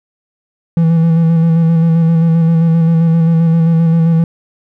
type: tone with vibrato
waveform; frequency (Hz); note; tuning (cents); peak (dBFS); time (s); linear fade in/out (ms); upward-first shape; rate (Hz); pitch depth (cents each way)
triangle; 164.81; E3; 0; -5; 0.77-4.24; 2; square; 7.6; 23
effects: none